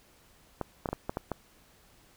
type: clicks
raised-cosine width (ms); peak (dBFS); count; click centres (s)
1; -17; 7; 0.613 / 0.858 / 0.889 / 0.93 / 1.095 / 1.171 / 1.317
effects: pink hiss -61 dBFS RMS until 2.16 s

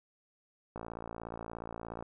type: click train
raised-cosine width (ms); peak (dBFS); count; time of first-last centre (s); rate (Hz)
1; -27; 73; 0.76-2.025; 56.9
effects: none

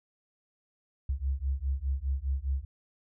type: beating tone pair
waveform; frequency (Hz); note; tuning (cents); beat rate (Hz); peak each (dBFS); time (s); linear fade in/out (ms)
sine; 65.41 / 70.31; C2 / C#2; 0 / +25; 4.9; -31; 1.09-2.65; 5
effects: none

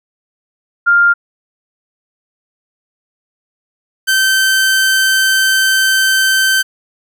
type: tone pair in turn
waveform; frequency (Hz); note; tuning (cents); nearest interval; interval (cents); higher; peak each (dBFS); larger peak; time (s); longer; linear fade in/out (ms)
sine / sawtooth; 1400 / 1547.2; F6 / G6; +4 / -23; major second; 173; second; -6; neither; 0.86-1.14 / 4.07-6.63; second; 20
effects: none

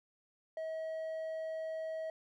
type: tone with hard clipping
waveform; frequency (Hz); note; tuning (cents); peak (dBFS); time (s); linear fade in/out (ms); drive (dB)
sine; 640; D#5; +49; -38; 0.57-2.1; 2; 3
effects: none

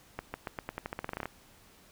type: accelerating click train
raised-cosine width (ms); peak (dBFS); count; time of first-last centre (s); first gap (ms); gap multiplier
0.5; -20; 16; 0.19-1.256; 150; 0.88
effects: pink hiss -59 dBFS RMS until 1.91 s

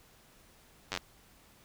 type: slowing click train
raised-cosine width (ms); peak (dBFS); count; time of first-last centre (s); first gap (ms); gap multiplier
0.2; -16; 6; 0.92-0.974; 10; 1.04
effects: pink hiss -61 dBFS RMS until 1.64 s

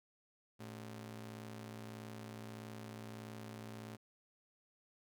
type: ring-modulated tone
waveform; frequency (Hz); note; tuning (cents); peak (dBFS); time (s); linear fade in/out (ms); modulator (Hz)
sawtooth; 164.81; E3; 0; -40; 0.59-3.97; 20; 51.6
effects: none

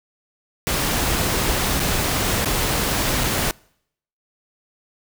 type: noise with dropouts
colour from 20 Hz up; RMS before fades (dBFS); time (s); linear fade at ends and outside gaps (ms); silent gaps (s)
pink; -21; 0.67-3.51; 0; 1.795-1.801 / 2.447-2.457 / 3.237-3.241
effects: noise-tail reverb RT60 0.7 s tail -26 dB re dry

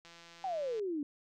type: click train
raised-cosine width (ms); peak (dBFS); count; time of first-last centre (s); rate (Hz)
0.2; -37; 127; 0.05-0.796; 169
type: exponential sweep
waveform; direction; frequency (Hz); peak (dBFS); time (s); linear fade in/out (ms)
sine; down; 791 to 279.5; -33; 0.44-1.03; 2
effects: none

